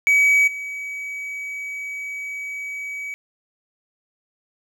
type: tone with level steps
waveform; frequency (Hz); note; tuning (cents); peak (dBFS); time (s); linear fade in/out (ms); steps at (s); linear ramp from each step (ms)
triangle; 2274; C#7; +44; -11 / -26; 0.07-3.14; 0; 0.47; 10
effects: none